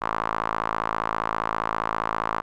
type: tone with band-pass filter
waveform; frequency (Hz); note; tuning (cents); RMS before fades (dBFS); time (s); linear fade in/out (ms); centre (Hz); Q
sawtooth; 55; A1; 0; -27; 0.01-2.42; 20; 1100; 3.6
effects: none